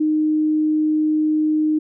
sine tone, 308.1 Hz, D#4, 17 cents flat, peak -15 dBFS, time 0-1.79 s, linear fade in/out 10 ms, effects none

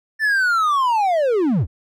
triangle linear sweep, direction down, 1787 to 58.4 Hz, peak -13 dBFS, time 0.19-1.67 s, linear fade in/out 50 ms, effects none

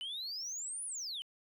sine exponential two-way sweep, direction up then down, 2960 to 10220 to 2960 Hz, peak -36 dBFS, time 0.01-1.22 s, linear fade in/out 0 ms, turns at 0.85 s, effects tanh soft clip ceiling -37 dBFS

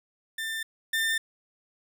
30% pulse tone pair in turn, 1789 / 1796.7 Hz, A6 / A6, +28 / +36 cents, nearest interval unison, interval 8 cents, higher second, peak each -28 / -22 dBFS, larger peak second, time 0.38-0.63 / 0.93-1.18 s, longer neither, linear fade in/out 5 ms, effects none

